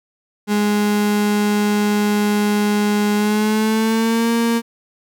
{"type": "tone with pitch glide", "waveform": "35% pulse", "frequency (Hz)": [207.7, 231.8], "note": ["G#3", "A#3"], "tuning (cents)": [0, -10], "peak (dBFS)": -13, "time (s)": [0.47, 4.62], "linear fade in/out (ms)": 50, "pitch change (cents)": 190, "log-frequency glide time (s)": [3.15, 4.31], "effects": []}